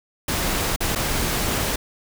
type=noise with dropouts; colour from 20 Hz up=pink; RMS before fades=-23 dBFS; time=0.28-1.76 s; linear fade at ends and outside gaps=5 ms; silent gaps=0.762-0.805 / 0.951-0.957 s; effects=none